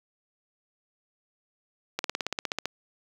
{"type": "slowing click train", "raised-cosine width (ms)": 0.2, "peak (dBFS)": -11, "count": 12, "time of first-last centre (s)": [1.99, 2.656], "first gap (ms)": 52, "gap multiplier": 1.03, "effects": ["high-pass 200 Hz 12 dB/octave", "7-bit"]}